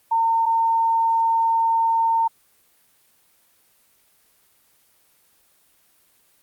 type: tone pair in turn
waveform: sine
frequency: 910 / 910 Hz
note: A#5 / A#5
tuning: -42 / -42 cents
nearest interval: unison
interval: 0 cents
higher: neither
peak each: -16 dBFS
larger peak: neither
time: 0.11-0.46 / 0.46-2.28 s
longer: second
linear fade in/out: 10 ms
effects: white hiss -60 dBFS RMS until 6.42 s + Opus 24 kbps